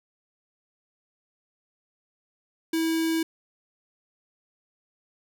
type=tone with notch filter; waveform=square; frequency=325.1 Hz; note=E4; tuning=24 cents flat; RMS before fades=-25 dBFS; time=2.73-3.23 s; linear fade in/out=5 ms; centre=820 Hz; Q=0.99; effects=none